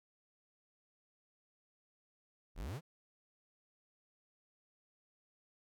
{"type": "exponential sweep", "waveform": "45% pulse", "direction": "up", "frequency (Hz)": [32.7, 182.8], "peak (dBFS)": -40, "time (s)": [2.55, 2.81], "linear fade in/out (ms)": 50, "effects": []}